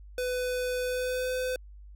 square tone with pitch glide, 500 to 508.4 Hz, B4 to C5, +21 to -50 cents, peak -29 dBFS, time 0.18-1.56 s, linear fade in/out 2 ms, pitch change +29 cents, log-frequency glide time 0.81-1.33 s, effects added 50 Hz sine -45 dBFS peak until 1.95 s

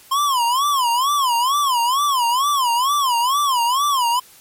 square tone with vibrato, 1045 Hz, C6, 2 cents flat, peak -16 dBFS, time 0.11-4.2 s, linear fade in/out 10 ms, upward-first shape sine, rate 2.2 Hz, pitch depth 200 cents each way, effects white hiss -47 dBFS RMS until 4.4 s + MP3 64 kbps

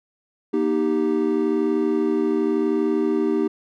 triangle chord, Eb major, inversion second, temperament equal with one note detuned, 238.5 / 311.1 / 392 Hz, Bb3 / Eb4 / G4, +40 / 0 / 0 cents, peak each -23 / -20 / -20 dBFS, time 0.53-3.48 s, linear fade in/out 10 ms, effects none

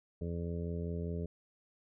harmonic tone, 85 Hz, F2, 46 cents flat, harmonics 1 / 2 / 3 / 4 / 5 / 6 / 7, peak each -38 / -39 / -47 / -50 / -43 / -52 / -51 dBFS, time 0.21-1.26 s, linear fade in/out 5 ms, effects none

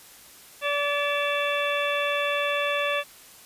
harmonic tone with a mistuned harmonic, 577 Hz, D5, 31 cents flat, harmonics 1 / 2 / 3 / 4 / 5 / 6, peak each -27 / -30 / -31 / -34 / -30 / -33 dBFS, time 0.61-3.04 s, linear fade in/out 50 ms, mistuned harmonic 5, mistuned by -120 cents, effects white hiss -49 dBFS RMS until 3.45 s + resampled to 32000 Hz

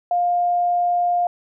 sine tone, 705 Hz, F5, 16 cents sharp, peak -16 dBFS, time 0.11-1.27 s, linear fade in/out 2 ms, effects none

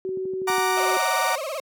sine tone with pitch glide, 376.4 to 374.2 Hz, F#4 to F#4, +30 to +20 cents, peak -25 dBFS, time 0.05-0.97 s, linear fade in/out 0 ms, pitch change -10 cents, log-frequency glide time 0.59-0.72 s
click train, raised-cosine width 3 ms, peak -23 dBFS, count 7, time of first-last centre 0.09-0.582 s, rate 12.2 Hz
30% pulse chord, Gb augmented, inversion none, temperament equal, 740 / 932.3 / 1174.7 Hz, Gb5 / Bb5 / D6, 0 / 0 / 0 cents, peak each -23 dBFS, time 0.47-1.36 s, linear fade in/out 10 ms
35% pulse tone with vibrato, 587.3 Hz, D5, in tune, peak -26 dBFS, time 0.77-1.6 s, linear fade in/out 2 ms, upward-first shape sine, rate 18 Hz, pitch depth 190 cents each way
effects high-pass 200 Hz 12 dB/octave

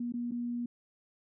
sine tone with dropouts, 240 Hz, B3, 49 cents flat, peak -32 dBFS, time 0-0.66 s, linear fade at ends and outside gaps 5 ms, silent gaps 0.123-0.138 / 0.311-0.318 s, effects none

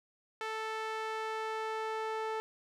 sawtooth tone with band-pass filter sweep, 440 Hz, A4, in tune, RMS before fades -37 dBFS, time 0.41-2.4 s, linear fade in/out 0 ms, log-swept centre 1600 to 900 Hz, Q 0.8, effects none

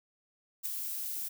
violet noise with ADSR envelope, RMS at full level -33 dBFS, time 0.63-1.29 s, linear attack 28 ms, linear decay 6 ms, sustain -4 dB, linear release 15 ms, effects none

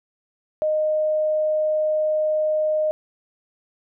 sine tone, 617 Hz, D#5, 15 cents flat, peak -18 dBFS, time 0.62-2.91 s, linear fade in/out 0 ms, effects none

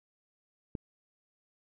click, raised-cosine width 3 ms, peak -23 dBFS, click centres 0.752 s, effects none

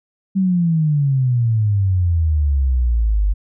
sine exponential sweep, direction down, 195.3 to 48.07 Hz, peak -13 dBFS, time 0.35-3.34 s, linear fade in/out 20 ms, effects none

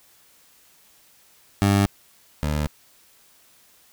20% pulse tone pair in turn, 100 / 74.8 Hz, G2 / D2, +35 / +32 cents, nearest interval perfect fourth, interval 503 cents, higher first, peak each -11 / -17 dBFS, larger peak first, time 1.62-1.86 / 2.43-2.67 s, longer neither, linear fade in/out 0 ms, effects white hiss -56 dBFS RMS until 3.92 s

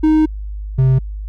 triangle tone pair in turn, 311.1 / 131.06 Hz, D#4 / C3, 0 / +3 cents, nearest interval octave + minor third, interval 1497 cents, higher first, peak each -7 dBFS, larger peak neither, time 0.03-0.26 / 0.78-0.99 s, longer first, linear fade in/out 10 ms, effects added 51 Hz sine -23 dBFS peak until 1.28 s

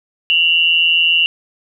sine tone pair together, 2753 / 2920 Hz, F7 / F#7, -25 / -24 cents, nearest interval minor second, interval 101 cents, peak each -13 dBFS, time 0.3-1.26 s, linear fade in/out 0 ms, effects none

